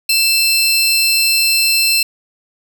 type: tone pair together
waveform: sawtooth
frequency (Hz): 2653 / 4176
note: E7 / C8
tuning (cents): +10 / -4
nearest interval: minor sixth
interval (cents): 786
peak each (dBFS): -11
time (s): 0.09-2.03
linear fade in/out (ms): 5
effects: none